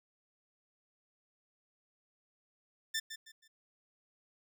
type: tone with echo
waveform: 15% pulse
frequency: 1779 Hz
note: A6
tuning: 19 cents sharp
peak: -26 dBFS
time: 2.94-3 s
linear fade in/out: 10 ms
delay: 160 ms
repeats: 3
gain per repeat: -10 dB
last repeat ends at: 3.48 s
effects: none